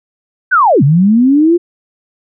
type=linear two-way sweep; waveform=sine; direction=down then up; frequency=1578 to 130.7 to 354.9 Hz; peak=-5 dBFS; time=0.51-1.58 s; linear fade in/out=20 ms; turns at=0.83 s; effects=none